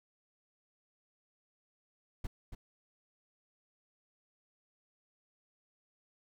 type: noise with echo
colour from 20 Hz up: brown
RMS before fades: -36 dBFS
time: 2.24-2.27 s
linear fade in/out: 5 ms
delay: 280 ms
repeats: 1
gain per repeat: -8 dB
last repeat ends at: 2.55 s
effects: none